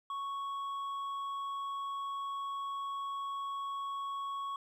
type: tone with hard clipping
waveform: sine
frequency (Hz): 1108.7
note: C#6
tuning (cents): 0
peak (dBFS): -37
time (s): 0.1-4.56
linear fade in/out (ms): 2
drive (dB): 4
effects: none